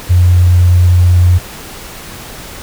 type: tone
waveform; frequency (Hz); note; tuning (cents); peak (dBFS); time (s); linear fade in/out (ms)
sine; 89; F2; +33; -4; 0.09-1.39; 20
effects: pink hiss -29 dBFS RMS until 2.62 s